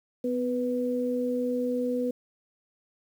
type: tone pair together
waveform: sine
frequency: 250 / 493.1 Hz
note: B3 / B4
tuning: +21 / -3 cents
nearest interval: octave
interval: 1176 cents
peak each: -28 dBFS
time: 0.24-2.11 s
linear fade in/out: 5 ms
effects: 9-bit